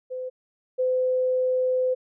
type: tone pair in turn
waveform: sine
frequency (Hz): 510 / 510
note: C5 / C5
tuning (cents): -44 / -44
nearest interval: unison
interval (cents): 0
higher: neither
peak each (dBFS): -29 / -20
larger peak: second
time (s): 0.1-0.3 / 0.78-1.95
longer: second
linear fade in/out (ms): 20
effects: none